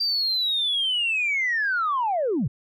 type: linear sweep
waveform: sine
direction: down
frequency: 4730 to 100 Hz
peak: -20 dBFS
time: 0-2.48 s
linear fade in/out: 10 ms
effects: tanh soft clip ceiling -17 dBFS